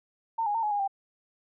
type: tone with pitch steps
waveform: sine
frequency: 908 / 825 / 909 / 843 / 818 / 787 Hz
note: A#5 / G#5 / A#5 / G#5 / G#5 / G5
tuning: -46 / -12 / -44 / +26 / -26 / +7 cents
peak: -25 dBFS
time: 0.38-0.878 s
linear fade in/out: 10 ms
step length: 83 ms
effects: none